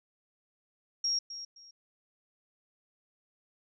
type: tone with echo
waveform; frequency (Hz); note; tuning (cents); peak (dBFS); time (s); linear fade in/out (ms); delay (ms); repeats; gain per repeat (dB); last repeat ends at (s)
sine; 5588; F8; 0; -27; 1.04-1.19; 5; 260; 2; -12; 1.71
effects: none